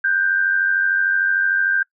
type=tone pair together; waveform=sine; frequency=1490 / 1583.3 Hz; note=F#6 / G6; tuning=+12 / +17 cents; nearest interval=minor second; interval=105 cents; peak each=-23 / -16 dBFS; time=0.04-1.83 s; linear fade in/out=5 ms; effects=noise-tail reverb RT60 0.1 s tail -25 dB re dry

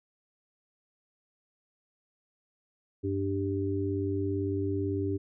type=harmonic tone; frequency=97.9 Hz; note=G2; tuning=2 cents flat; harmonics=1 / 3 / 4; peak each=-32 / -32 / -32 dBFS; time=3.03-5.18 s; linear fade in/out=20 ms; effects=none

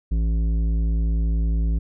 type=tone with tanh clipping; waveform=triangle; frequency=55.3 Hz; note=A1; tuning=9 cents sharp; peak=-20 dBFS; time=0.11-1.79 s; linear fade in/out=10 ms; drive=15 dB; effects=none

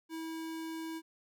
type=tone; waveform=square; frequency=323.9 Hz; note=E4; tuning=30 cents flat; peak=-39 dBFS; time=0.09-1.02 s; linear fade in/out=50 ms; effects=none

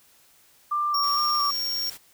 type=tone with vibrato; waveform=sine; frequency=1174.7 Hz; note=D6; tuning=in tune; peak=-22 dBFS; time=0.71-1.51 s; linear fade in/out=10 ms; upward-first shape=square; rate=2.2 Hz; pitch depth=19 cents each way
type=tone; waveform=square; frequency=5540 Hz; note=F8; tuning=15 cents flat; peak=-26 dBFS; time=0.94-1.9 s; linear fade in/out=5 ms
type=noise with tremolo; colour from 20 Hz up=white; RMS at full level=-40 dBFS; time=1.02-1.98 s; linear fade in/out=20 ms; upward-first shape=triangle; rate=19 Hz; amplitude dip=30%
effects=white hiss -58 dBFS RMS until 2.13 s

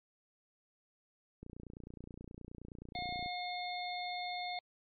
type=click train; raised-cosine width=3 ms; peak=-35 dBFS; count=55; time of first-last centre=1.43-3.261 s; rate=29.5 Hz
type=harmonic tone; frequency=717 Hz; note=F5; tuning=45 cents sharp; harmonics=1 / 3 / 5 / 6; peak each=-39 / -44 / -46 / -47 dBFS; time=2.95-4.59 s; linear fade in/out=2 ms
effects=MP3 48 kbps

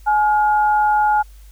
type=tone pair together; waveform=sine; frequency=844 / 1419.4 Hz; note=G#5 / F6; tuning=+28 / +28 cents; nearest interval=major sixth; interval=900 cents; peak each=-13 / -22 dBFS; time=0.06-1.23 s; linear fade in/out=20 ms; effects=added 50 Hz sine -39 dBFS peak until 1.51 s + white hiss -54 dBFS RMS until 1.51 s

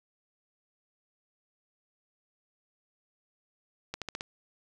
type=accelerating click train; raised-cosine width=0.2 ms; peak=-18 dBFS; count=5; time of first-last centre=3.94-4.209 s; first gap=77 ms; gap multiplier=0.91; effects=10-bit

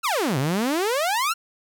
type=exponential two-way sweep; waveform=sawtooth; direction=down then up; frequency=1420 to 124.7 to 1420 Hz; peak=-17 dBFS; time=0.03-1.34 s; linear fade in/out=20 ms; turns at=0.38 s; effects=none

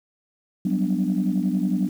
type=chord; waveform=sine; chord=G major seventh; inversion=third; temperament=equal; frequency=185 / 196 / 246.9 / 293.7 Hz; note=F#3 / G3 / B3 / D4; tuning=0 / 0 / 0 / 0 cents; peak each=-23 / -24 / -26 / -27 dBFS; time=0.65-1.89 s; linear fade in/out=5 ms; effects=tanh soft clip ceiling -12 dBFS + 8-bit

